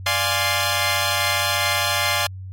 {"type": "chord", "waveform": "10% pulse", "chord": "D half-diminished seventh", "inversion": "none", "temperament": "equal", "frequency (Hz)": [587.3, 698.5, 830.6, 1046.5], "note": ["D5", "F5", "Ab5", "C6"], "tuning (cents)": [0, 0, 0, 0], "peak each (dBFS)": -16, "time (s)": [0.06, 2.27], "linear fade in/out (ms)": 5, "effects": ["added 94 Hz sine -31 dBFS peak until 2.52 s", "MP3 64 kbps"]}